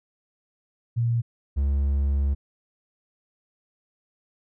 sine / triangle tone pair in turn, 117.4 / 69.81 Hz, A#2 / C#2, +13 / +13 cents, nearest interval major sixth, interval 900 cents, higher first, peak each -20 / -18 dBFS, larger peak second, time 0.96-1.22 / 1.56-2.35 s, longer second, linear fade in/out 20 ms, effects none

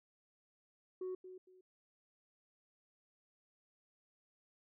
sine tone with echo, 370 Hz, F#4, in tune, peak -37 dBFS, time 1.01-1.15 s, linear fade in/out 5 ms, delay 230 ms, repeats 2, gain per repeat -12 dB, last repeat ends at 1.61 s, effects tanh soft clip ceiling -37 dBFS

